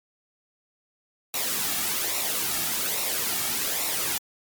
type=noise with flanger; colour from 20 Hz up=white; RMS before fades=-27 dBFS; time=1.34-4.18 s; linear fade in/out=2 ms; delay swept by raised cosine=0.62 to 2.02 ms; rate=1.2 Hz; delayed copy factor=-0.55; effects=MP3 96 kbps